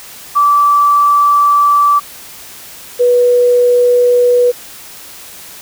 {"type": "tone pair in turn", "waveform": "sine", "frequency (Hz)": [1160, 489.1], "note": ["D6", "B4"], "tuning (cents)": [-22, -17], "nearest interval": "octave + minor third", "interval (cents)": 1495, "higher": "first", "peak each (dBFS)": [-6, -6], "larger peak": "neither", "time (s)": [[0.35, 2], [2.99, 4.52]], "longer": "first", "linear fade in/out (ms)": 20, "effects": ["white hiss -33 dBFS RMS until 5.61 s"]}